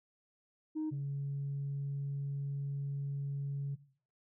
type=tone pair in turn; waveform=sine; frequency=311.1 / 140.19 Hz; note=D#4 / C#3; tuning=0 / +20 cents; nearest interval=octave + major second; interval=1380 cents; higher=first; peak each=-32 / -33 dBFS; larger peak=first; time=0.75-0.91 / 0.91-3.76 s; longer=second; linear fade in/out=20 ms; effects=noise-tail reverb RT60 0.5 s tail -17 dB re dry + tanh soft clip ceiling -31 dBFS